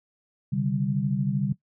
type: chord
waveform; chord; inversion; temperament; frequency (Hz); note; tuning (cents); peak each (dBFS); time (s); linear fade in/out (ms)
sine; C suspended second; none; equal with one note detuned; 133.79 / 146.83 / 196; C3 / D3 / G3; +39 / 0 / 0; -27; 0.52-1.53; 10
effects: noise-tail reverb RT60 0.1 s tail -17 dB re dry